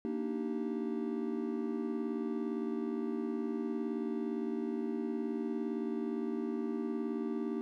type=chord; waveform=triangle; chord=Eb major seventh; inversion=second; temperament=just; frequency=233.3 / 291.7 / 311.1 / 388.9 Hz; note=Bb3 / D4 / Eb4 / G4; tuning=+2 / -12 / 0 / -14 cents; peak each=-35 / -39 / -38 / -37 dBFS; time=0.05-7.61 s; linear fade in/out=0 ms; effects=none